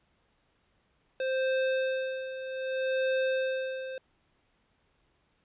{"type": "tone with tremolo", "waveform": "square", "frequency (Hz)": 523.3, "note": "C5", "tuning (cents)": 0, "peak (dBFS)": -26, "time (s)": [1.2, 3.98], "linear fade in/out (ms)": 2, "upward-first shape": "sine", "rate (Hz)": 0.64, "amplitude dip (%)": 70, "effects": ["pink hiss -71 dBFS RMS until 5.44 s", "resampled to 8000 Hz"]}